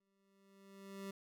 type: tone with exponential growth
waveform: 25% pulse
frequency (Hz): 196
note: G3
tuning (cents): 0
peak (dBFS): -39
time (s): 0-1.11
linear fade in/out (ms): 5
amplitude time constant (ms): 240
effects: none